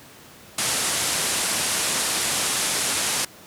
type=low-pass noise; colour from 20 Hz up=white; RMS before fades=-24 dBFS; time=0.58-3.25 s; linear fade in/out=5 ms; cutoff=11000 Hz; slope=48 dB/octave; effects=pink hiss -46 dBFS RMS until 3.46 s + high-pass 100 Hz 12 dB/octave